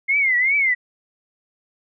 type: tone with vibrato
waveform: sine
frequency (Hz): 2111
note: C7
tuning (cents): +15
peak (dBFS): -15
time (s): 0.08-0.75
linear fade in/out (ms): 20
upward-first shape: triangle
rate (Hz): 2.6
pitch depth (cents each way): 170
effects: none